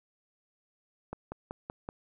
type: click train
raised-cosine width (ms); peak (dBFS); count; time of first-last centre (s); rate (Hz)
1; -23; 5; 1.13-1.889; 5.27
effects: none